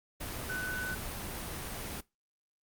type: tone in noise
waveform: sine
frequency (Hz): 1500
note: F#6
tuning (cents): +23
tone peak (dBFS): -34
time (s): 0.49-0.95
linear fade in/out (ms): 10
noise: pink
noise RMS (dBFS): -39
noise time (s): 0.2-2.01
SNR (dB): +2
effects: noise-tail reverb RT60 0.2 s tail -20 dB re dry + Opus 32 kbps